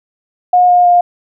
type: tone with pitch steps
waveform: sine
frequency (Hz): 720 / 713 / 706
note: F#5 / F5 / F5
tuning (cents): -47 / +36 / +19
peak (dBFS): -5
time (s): 0.53-1.01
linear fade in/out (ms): 5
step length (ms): 160
effects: none